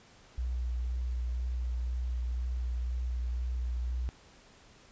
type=tone with vibrato; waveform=sine; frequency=61.1 Hz; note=B1; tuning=18 cents flat; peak=-30 dBFS; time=0.38-4.09 s; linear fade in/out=0 ms; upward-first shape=sine; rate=2 Hz; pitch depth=17 cents each way; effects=pink hiss -58 dBFS RMS until 4.91 s + resampled to 16000 Hz